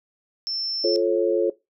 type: tone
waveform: sine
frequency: 5350 Hz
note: E8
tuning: 25 cents sharp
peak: -24 dBFS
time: 0.47-0.96 s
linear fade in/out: 0 ms
type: chord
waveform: sine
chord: F augmented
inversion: none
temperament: just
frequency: 349.2 / 436.5 / 545.7 Hz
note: F4 / A4 / C#5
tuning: 0 / -14 / -27 cents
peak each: -22 dBFS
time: 0.84-1.5 s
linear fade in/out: 5 ms
effects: noise-tail reverb RT60 0.2 s tail -19 dB re dry